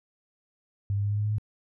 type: tone with pitch steps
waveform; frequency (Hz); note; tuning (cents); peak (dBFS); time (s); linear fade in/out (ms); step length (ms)
sine; 100.1 / 101.2 / 102.32 / 103.45 / 104.59 / 105.75 / 106.91; G2 / G#2 / G#2 / G#2 / G#2 / G#2 / A2; +37 / -44 / -25 / -6 / +13 / +32 / -49; -24; 0.9-1.383; 0; 69
effects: none